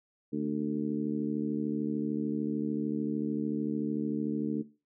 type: harmonic tone with a mistuned harmonic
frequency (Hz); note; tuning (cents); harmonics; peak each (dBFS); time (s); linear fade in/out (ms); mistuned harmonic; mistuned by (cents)
73.42; D2; 0; 2 / 3 / 4 / 5 / 6; -40 / -33 / -32 / -40 / -39; 0.32-4.63; 20; 6; +15
effects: noise-tail reverb RT60 0.3 s tail -17 dB re dry